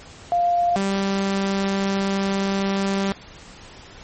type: tone pair in turn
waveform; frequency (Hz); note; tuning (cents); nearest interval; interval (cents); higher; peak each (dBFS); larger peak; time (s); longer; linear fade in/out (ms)
sine / sawtooth; 698.5 / 196.01; F5 / G3; 0 / 0; octave + minor seventh; 2200; first; -16; neither; 0.32-0.76 / 0.76-3.12; second; 0
effects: pink hiss -43 dBFS RMS until 4.03 s + MP3 32 kbps